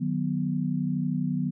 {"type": "chord", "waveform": "sine", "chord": "B major", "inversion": "first", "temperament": "equal with one note detuned", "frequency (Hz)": [152.98, 185, 246.9], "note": ["D#3", "F#3", "B3"], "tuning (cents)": [-29, 0, 0], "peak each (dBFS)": -29, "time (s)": [0, 1.51], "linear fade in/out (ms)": 20, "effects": []}